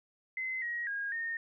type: tone with pitch steps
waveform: sine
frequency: 2052 / 1895 / 1631 / 1837 Hz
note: C7 / A#6 / G#6 / A#6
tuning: -34 / +28 / -32 / -26 cents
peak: -33 dBFS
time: 0.37-1.37 s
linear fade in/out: 2 ms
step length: 250 ms
effects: none